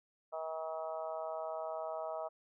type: harmonic tone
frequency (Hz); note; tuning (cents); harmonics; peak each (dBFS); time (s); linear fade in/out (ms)
159.9; D#3; +48; 3 / 4 / 5 / 6 / 7 / 8; -49 / -39 / -46 / -48 / -51 / -49; 0.32-2.29; 20
effects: none